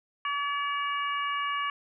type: harmonic tone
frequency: 571 Hz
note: D5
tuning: 49 cents flat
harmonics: 2 / 3 / 4 / 5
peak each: -29 / -36 / -37 / -37 dBFS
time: 0.25-1.7 s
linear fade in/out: 2 ms
effects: none